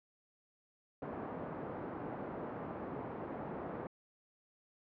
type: band-pass noise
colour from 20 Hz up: pink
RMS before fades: -43 dBFS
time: 1.02-3.87 s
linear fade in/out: 2 ms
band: 180 to 1000 Hz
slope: 12 dB/octave
effects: low-pass 2000 Hz 12 dB/octave